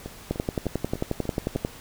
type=two click trains; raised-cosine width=2 ms; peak=-21 / -11 dBFS; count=6 / 16; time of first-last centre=0.06-1.553 / 0.31-1.649 s; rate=3.35 / 11.2 Hz; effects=pink hiss -45 dBFS RMS until 1.8 s